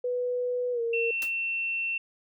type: tone with pitch glide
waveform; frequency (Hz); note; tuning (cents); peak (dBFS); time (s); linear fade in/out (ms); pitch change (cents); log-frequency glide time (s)
sine; 493.9 to 463.5; B4 to A#4; 0 to -10; -26; 0.04-1.11; 5; -110; 0.72-0.81
type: tone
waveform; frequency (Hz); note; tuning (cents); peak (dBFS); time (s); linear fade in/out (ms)
sine; 2700; E7; +41; -27; 0.93-1.98; 5
type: noise with exponential decay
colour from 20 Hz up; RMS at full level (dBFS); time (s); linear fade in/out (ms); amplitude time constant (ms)
white; -34; 1.22-1.34; 1; 24
effects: none